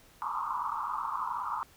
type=band-pass noise; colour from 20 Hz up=pink; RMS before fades=-34 dBFS; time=0.22-1.63 s; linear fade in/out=0 ms; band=880 to 1300 Hz; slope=96 dB/octave; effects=pink hiss -59 dBFS RMS until 1.76 s